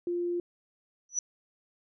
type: tone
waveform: sine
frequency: 349.2 Hz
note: F4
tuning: in tune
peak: -28 dBFS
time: 0.07-0.4 s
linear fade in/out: 2 ms
type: tone with exponential growth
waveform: sine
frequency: 5920 Hz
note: F#8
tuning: in tune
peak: -22 dBFS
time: 1.09-1.19 s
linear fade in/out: 2 ms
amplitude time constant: 20 ms
effects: none